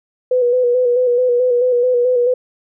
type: tone with vibrato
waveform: sine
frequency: 493.9 Hz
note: B4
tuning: in tune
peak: -11 dBFS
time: 0.31-2.34 s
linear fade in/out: 5 ms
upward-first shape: square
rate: 4.6 Hz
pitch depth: 35 cents each way
effects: none